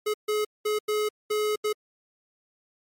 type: tone bursts at uneven times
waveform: square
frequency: 424 Hz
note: G#4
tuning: 36 cents sharp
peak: -24 dBFS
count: 6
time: 0.06-0.14 / 0.28-0.45 / 0.65-0.79 / 0.88-1.09 / 1.3-1.56 / 1.64-1.73 s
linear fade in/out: 10 ms
effects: MP3 64 kbps